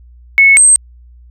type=tone pair in turn; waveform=sine; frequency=2200 / 8306 Hz; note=C#7 / C9; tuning=-14 / -14 cents; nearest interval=octave + major seventh; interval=2300 cents; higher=second; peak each=-3 dBFS; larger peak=neither; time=0.38-0.57 / 0.57-0.76 s; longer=neither; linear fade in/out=0 ms; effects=added 60 Hz sine -37 dBFS peak until 1.3 s